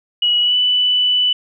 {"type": "tone with pitch glide", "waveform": "sine", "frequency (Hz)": [2918, 2981], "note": ["F#7", "F#7"], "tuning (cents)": [-25, 12], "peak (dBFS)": -12, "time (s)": [0.22, 1.33], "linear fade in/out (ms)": 5, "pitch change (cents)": 37, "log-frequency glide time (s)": [0.41, 0.56], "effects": []}